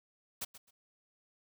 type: noise with echo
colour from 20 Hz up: white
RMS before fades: -38 dBFS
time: 0.41-0.45 s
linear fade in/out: 10 ms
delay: 130 ms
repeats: 2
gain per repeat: -14 dB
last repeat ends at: 0.71 s
effects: none